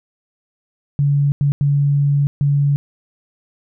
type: tone bursts at uneven times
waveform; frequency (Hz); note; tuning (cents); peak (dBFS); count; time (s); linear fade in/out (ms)
sine; 142.5; C#3; +48; -12; 4; 0.99-1.32 / 1.41-1.52 / 1.61-2.27 / 2.41-2.76; 0
effects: none